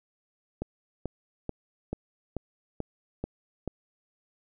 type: click train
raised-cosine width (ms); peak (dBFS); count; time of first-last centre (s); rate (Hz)
2; -18; 8; 0.62-3.677; 2.29
effects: none